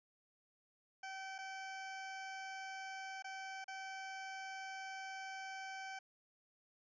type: tone with dropouts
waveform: 20% pulse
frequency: 769 Hz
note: G5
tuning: 33 cents flat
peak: -40 dBFS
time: 1.03-5.99 s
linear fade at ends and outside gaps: 5 ms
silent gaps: 1.382-1.386 / 3.224-3.243 / 3.643-3.68 s
effects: resampled to 16000 Hz